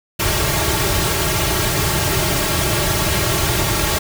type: noise with comb filter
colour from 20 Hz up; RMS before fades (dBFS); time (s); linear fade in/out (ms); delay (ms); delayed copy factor
pink; -18; 0.19-3.99; 10; 4; -1
effects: none